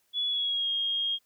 sine tone with pitch glide, 3404 to 3248 Hz, G#7 to G#7, +42 to -39 cents, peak -26 dBFS, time 0.13-1.19 s, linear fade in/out 50 ms, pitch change -81 cents, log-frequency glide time 0.27-0.69 s, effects white hiss -71 dBFS RMS until 1.25 s

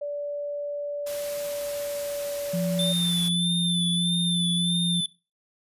sine tone with pitch glide, 580 to 573.7 Hz, D5 to D5, -22 to -41 cents, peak -28 dBFS, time 0.01-2.93 s, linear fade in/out 10 ms, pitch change -19 cents, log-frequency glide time 1.24-2.4 s
white noise, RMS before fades -38 dBFS, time 1.06-3.29 s, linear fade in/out 10 ms
sine tone, 173.6 Hz, F3, 10 cents flat, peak -24 dBFS, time 2.53-5.01 s, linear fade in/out 10 ms
square tone with vibrato, 3542 Hz, A7, 11 cents sharp, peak -25 dBFS, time 2.79-5.06 s, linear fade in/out 2 ms, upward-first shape sine, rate 1.6 Hz, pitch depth 44 cents each way
effects noise-tail reverb RT60 0.3 s tail -20 dB re dry + resampled to 32000 Hz

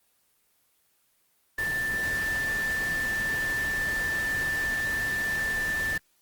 sine tone in noise, 1770 Hz, A6, 10 cents sharp, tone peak -26 dBFS, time 1.58-5.98 s, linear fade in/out 5 ms, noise pink, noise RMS -37 dBFS, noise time 1.58-5.98 s, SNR +8 dB, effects white hiss -68 dBFS RMS until 6.21 s + Opus 24 kbps

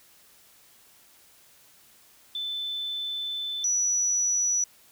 sine tone pair in turn, 3520 / 5896 Hz, A7 / F#8, 0 / -7 cents, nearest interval major sixth, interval 893 cents, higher second, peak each -29 / -22 dBFS, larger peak second, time 2.35-3.64 / 3.64-4.64 s, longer first, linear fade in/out 2 ms, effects white hiss -57 dBFS RMS until 4.91 s

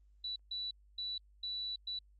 sine tone bursts at uneven times, 3951 Hz, B7, in tune, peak -37 dBFS, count 5, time 0.24-0.36 / 0.51-0.71 / 0.98-1.18 / 1.43-1.76 / 1.87-1.99 s, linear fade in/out 5 ms, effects added 50 Hz sine -61 dBFS peak until 2.19 s + Opus 32 kbps

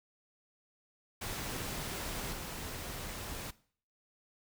pink noise with level steps, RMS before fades -39 / -42 dBFS, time 1.21-3.51 s, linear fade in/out 10 ms, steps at 2.32 s, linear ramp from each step 10 ms, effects noise-tail reverb RT60 0.5 s tail -19 dB re dry

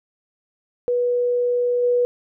sine tone with level steps, 488.1 Hz, B4, 20 cents flat, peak -17 / -15 dBFS, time 0.88-2.05 s, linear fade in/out 0 ms, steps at 1.82 s, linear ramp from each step 20 ms, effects none

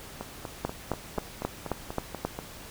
two click trains, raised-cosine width 1 ms, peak -20 / -13 dBFS, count 10 / 7, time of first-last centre 0.21-2.389 / 0.65-2.25 s, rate 4.13 / 3.75 Hz, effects pink hiss -45 dBFS RMS until 2.7 s

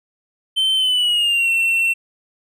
triangle tone with pitch glide, 3091 to 2706 Hz, G7 to E7, -25 to +45 cents, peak -13 dBFS, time 0.56-1.94 s, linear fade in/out 20 ms, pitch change -230 cents, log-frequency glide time 0.76-1.51 s, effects none

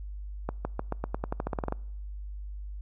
accelerating click train, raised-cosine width 1 ms, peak -16 dBFS, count 15, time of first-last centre 0.49-1.724 s, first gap 160 ms, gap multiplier 0.9, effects noise-tail reverb RT60 0.8 s tail -26 dB re dry + added 50 Hz sine -36 dBFS peak until 2.81 s

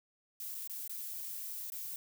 violet noise with dropouts, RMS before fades -42 dBFS, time 0.4-1.96 s, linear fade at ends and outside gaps 1 ms, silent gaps 0.546-0.55 / 0.675-0.697 / 0.878-0.895 / 1.701-1.721 s, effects none

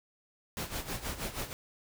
pink noise with tremolo, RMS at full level -35 dBFS, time 0.57-1.53 s, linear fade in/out 0 ms, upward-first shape sine, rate 6.3 Hz, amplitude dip 75%, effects none

